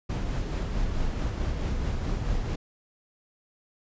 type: noise with tremolo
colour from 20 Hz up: brown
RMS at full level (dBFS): -27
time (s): 0.09-2.56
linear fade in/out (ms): 10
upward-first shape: sine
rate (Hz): 4.6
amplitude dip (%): 30
effects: resampled to 16000 Hz